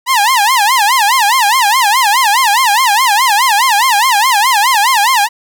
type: tone with vibrato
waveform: sawtooth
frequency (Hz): 926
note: A#5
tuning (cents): -12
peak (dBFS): -4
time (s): 0.06-5.29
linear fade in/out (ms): 50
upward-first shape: sine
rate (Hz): 4.8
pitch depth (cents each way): 250
effects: none